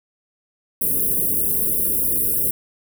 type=band-stop noise; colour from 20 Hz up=white; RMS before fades=-20 dBFS; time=0.81-2.51 s; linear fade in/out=5 ms; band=500 to 9800 Hz; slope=48 dB/octave; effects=none